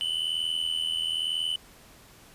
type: tone pair together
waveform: triangle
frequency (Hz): 2960 / 3041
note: F#7 / F#7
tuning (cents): 0 / +47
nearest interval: unison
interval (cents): 47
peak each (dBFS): -28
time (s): 0.01-1.56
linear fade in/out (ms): 0
effects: pink hiss -53 dBFS RMS until 2.34 s + resampled to 32000 Hz